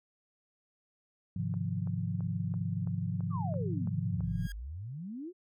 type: chord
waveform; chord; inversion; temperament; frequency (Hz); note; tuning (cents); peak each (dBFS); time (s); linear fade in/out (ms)
sine; F minor seventh; first; equal with one note detuned; 103.83 / 131.57 / 155.56 / 174.61; Ab2 / C3 / Eb3 / F3; 0 / +10 / 0 / 0; -35 / -38 / -39 / -35; 1.36-4.47; 5
type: click train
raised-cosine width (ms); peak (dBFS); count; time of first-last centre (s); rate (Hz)
1; -37; 9; 1.54-4.207; 3
type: exponential two-way sweep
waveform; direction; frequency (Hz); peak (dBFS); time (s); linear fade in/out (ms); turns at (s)
sine; down then up; 1244.5 to 37.45 to 382.4; -38; 3.3-5.33; 50; 4.43
type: tone with exponential growth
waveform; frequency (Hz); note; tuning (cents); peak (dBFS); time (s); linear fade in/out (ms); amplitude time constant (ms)
sawtooth; 1631; G#6; -32; -40; 4.23-4.52; 2; 61
effects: none